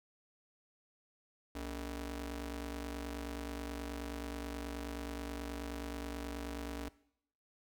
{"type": "ring-modulated tone", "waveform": "sawtooth", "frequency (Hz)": 174.61, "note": "F3", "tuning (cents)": 0, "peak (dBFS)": -33, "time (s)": [1.55, 6.89], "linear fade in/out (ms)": 5, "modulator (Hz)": 112, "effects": ["noise-tail reverb RT60 0.7 s tail -19 dB re dry"]}